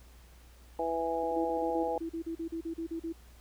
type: harmonic tone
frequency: 165.2 Hz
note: E3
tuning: 4 cents sharp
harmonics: 2 / 3 / 4 / 5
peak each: -38 / -33 / -36 / -34 dBFS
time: 0.79-1.98 s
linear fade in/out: 2 ms
type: tone bursts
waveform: sine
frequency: 329.6 Hz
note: E4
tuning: in tune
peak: -33 dBFS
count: 15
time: 1.23-3.127 s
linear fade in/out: 10 ms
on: 91 ms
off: 38 ms
effects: added 60 Hz sine -53 dBFS peak until 3.4 s + pink hiss -61 dBFS RMS until 3.4 s